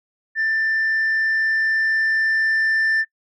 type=tone with level ramp; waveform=sine; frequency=1778 Hz; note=A6; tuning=18 cents sharp; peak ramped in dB=-16 to -13 dBFS; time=0.35-3.05 s; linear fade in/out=50 ms; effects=noise-tail reverb RT60 0.1 s tail -26 dB re dry + tanh soft clip ceiling -15 dBFS